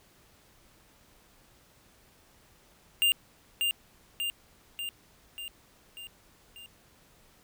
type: tone with echo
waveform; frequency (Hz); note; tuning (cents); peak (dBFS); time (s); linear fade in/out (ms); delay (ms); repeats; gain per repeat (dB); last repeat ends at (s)
square; 2801; F7; +4; -22; 3.02-3.12; 0; 590; 6; -4; 6.66
effects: pink hiss -61 dBFS RMS until 7.43 s